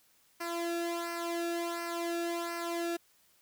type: tone with flanger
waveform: sawtooth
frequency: 340.5 Hz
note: F4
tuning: 44 cents flat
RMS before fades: -35 dBFS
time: 0.4-2.97 s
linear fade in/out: 10 ms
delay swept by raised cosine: 0.28 to 0.96 ms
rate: 1.4 Hz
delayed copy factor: -0.75
effects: white hiss -67 dBFS RMS until 3.41 s